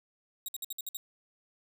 5% pulse tone bursts, 3798 Hz, A#7, 32 cents sharp, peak -27 dBFS, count 7, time 0.46-0.97 s, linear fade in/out 2 ms, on 24 ms, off 57 ms, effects none

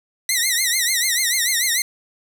10% pulse tone with vibrato, 1975.5 Hz, B6, in tune, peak -8 dBFS, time 0.29-1.82 s, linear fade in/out 2 ms, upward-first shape triangle, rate 6.8 Hz, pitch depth 160 cents each way, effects 7-bit

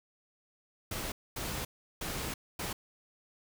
pink noise bursts at uneven times, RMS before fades -37 dBFS, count 4, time 0.91-1.12 / 1.36-1.65 / 2.01-2.34 / 2.59-2.73 s, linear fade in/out 5 ms, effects none

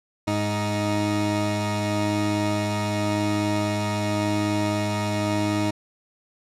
20% pulse tone pair together, 103.83 / 312.4 Hz, G#2 / D#4, 0 / +7 cents, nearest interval octave + perfect fifth, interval 1907 cents, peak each -20 dBFS, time 0.27-5.71 s, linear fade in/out 10 ms, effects low-pass 9000 Hz 12 dB/octave

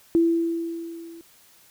sine tone with level ramp, 333.9 Hz, E4, 22 cents sharp, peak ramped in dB -14 to -40 dBFS, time 0.15-1.21 s, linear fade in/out 0 ms, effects white hiss -55 dBFS RMS until 1.7 s

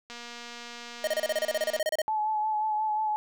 click train, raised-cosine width 0.2 ms, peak -25 dBFS, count 403, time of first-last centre 0.1-1.789 s, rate 238 Hz
square tone bursts, 622.3 Hz, D#5, in tune, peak -25 dBFS, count 16, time 1.04-2.018 s, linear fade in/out 2 ms, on 33 ms, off 30 ms
sine tone with vibrato, 859 Hz, A5, 42 cents flat, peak -25 dBFS, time 2.08-3.16 s, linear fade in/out 0 ms, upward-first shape sine, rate 5.6 Hz, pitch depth 26 cents each way
effects none

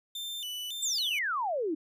40% pulse tone with vibrato, 3263 Hz, G#7, 31 cents flat, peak -34 dBFS, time 0.15-1.19 s, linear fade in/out 5 ms, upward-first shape square, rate 1.8 Hz, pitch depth 160 cents each way
sine exponential sweep, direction down, 8080 to 293.7 Hz, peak -28 dBFS, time 0.82-1.75 s, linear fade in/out 10 ms
effects none

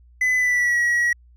triangle tone with pitch glide, 2009 to 1916.1 Hz, B6 to A#6, +29 to +47 cents, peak -15 dBFS, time 0.21-1.13 s, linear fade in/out 5 ms, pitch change -82 cents, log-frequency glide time 0.37-0.78 s, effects added 60 Hz sine -48 dBFS peak until 1.36 s

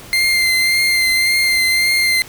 30% pulse tone with vibrato, 2093 Hz, C7, in tune, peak -10 dBFS, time 0.13-2.22 s, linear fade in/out 0 ms, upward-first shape triangle, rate 1.8 Hz, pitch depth 25 cents each way, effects pink hiss -37 dBFS RMS until 2.28 s

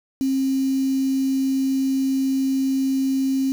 sine tone with quantisation, 267.4 Hz, C4, 38 cents sharp, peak -18 dBFS, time 0.21-3.52 s, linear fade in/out 0 ms, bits 6, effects none

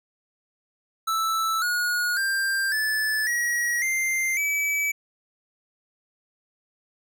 square tone with pitch steps, 1318.5 / 1446.2 / 1586.2 / 1739.8 / 1908.2 / 2093 / 2296 Hz, E6 / F#6 / G6 / A6 / A#6 / C7 / D7, 0 / -40 / +20 / -20 / +40 / 0 / -40 cents, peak -23 dBFS, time 1.07-4.92 s, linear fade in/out 10 ms, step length 550 ms, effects none

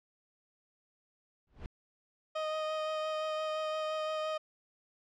brown noise with exponential growth, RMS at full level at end -38 dBFS, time 1.47-1.66 s, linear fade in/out 2 ms, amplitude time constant 40 ms
30% pulse tone with vibrato, 622.3 Hz, D#5, in tune, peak -30 dBFS, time 2.35-4.38 s, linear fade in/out 10 ms, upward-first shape sine, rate 5.8 Hz, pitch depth 11 cents each way
effects low-pass 4000 Hz 12 dB/octave

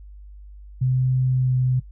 sine tone with pitch glide, 128.7 to 127.66 Hz, C3 to C3, -28 to -42 cents, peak -17 dBFS, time 0.81-1.8 s, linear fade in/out 10 ms, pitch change -14 cents, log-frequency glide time 1.44-1.53 s, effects noise-tail reverb RT60 0.1 s tail -20 dB re dry + added 50 Hz sine -39 dBFS peak until 1.91 s

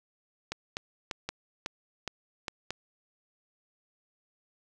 clicks, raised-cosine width 0.2 ms, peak -16 dBFS, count 8, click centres 0.52 / 0.769 / 1.112 / 1.29 / 1.661 / 2.077 / 2.482 / 2.706 s, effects none

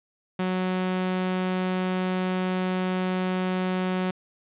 sawtooth tone, 184.6 Hz, F#3, 4 cents flat, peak -20 dBFS, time 0.39-4.11 s, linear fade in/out 5 ms, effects resampled to 8000 Hz + 9-bit

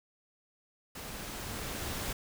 pink noise with level ramp, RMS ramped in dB -43 to -36 dBFS, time 0.95-2.13 s, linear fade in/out 5 ms, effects none

